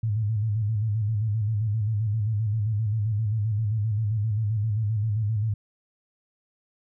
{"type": "tone with vibrato", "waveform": "sine", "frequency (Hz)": 107.4, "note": "A2", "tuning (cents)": -41, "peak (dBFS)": -22, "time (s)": [0.03, 5.54], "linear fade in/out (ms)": 5, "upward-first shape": "square", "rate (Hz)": 7.6, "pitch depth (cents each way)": 75, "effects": []}